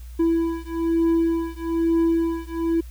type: beating tone pair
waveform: triangle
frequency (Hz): 330.9 / 332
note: E4 / E4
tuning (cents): +7 / +12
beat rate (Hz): 1.1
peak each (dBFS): -20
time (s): 0.19-2.81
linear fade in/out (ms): 10
effects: added 60 Hz sine -35 dBFS peak until 2.9 s + white hiss -54 dBFS RMS until 2.9 s